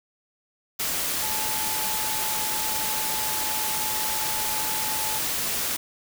sine tone in noise, 866 Hz, A5, 28 cents flat, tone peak -33 dBFS, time 1.22-5.19 s, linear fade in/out 10 ms, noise white, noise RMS -27 dBFS, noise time 0.79-5.77 s, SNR -9 dB, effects none

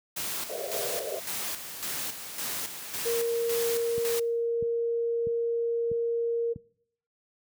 white noise with tremolo, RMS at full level -33 dBFS, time 0.16-4.2 s, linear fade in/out 10 ms, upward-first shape square, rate 1.8 Hz, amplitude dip 55%
white band-pass noise, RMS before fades -35 dBFS, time 0.49-1.2 s, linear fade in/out 10 ms, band 390 to 680 Hz, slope 96 dB/octave
sine tone, 466.2 Hz, A#4, in tune, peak -25 dBFS, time 3.05-6.54 s, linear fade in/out 20 ms
click train, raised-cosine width 5 ms, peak -25 dBFS, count 5, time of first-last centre 3.98-6.561 s, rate 1.55 Hz
effects noise-tail reverb RT60 0.7 s tail -24 dB re dry + high-pass 100 Hz 12 dB/octave

